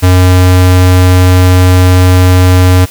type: tone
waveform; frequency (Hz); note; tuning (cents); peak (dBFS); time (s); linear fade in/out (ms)
square; 91.3; F#2; -23; -3; 0.02-2.86; 20
effects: white hiss -30 dBFS RMS until 2.9 s